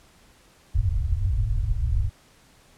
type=low-pass noise; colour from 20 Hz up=pink; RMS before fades=-23 dBFS; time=0.74-2.1 s; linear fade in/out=20 ms; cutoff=120 Hz; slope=96 dB/octave; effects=pink hiss -56 dBFS RMS until 2.77 s + low-pass 11000 Hz 12 dB/octave